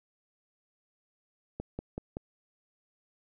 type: click train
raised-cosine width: 2 ms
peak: -22 dBFS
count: 4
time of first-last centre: 1.6-2.169 s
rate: 5.27 Hz
effects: none